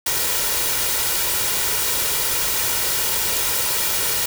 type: noise with comb filter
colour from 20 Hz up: white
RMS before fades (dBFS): -21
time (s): 0.06-4.26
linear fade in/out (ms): 5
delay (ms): 2.1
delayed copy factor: +0.5
effects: none